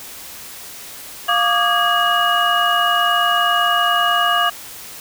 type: tone cluster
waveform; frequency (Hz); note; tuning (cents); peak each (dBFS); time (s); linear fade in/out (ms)
sine; 700 / 1156 / 1216 / 1646 / 2888; F5 / D6 / D#6 / G#6 / F#7; +4 / -28 / -40 / -16 / -43; -20; 1.28-4.5; 10
effects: white hiss -35 dBFS RMS until 5 s